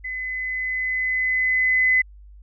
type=tone with level ramp; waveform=sine; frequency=2025 Hz; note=B6; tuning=43 cents sharp; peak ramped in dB=-27 to -14 dBFS; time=0.04-2.02 s; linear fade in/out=10 ms; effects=added 50 Hz sine -42 dBFS peak until 2.42 s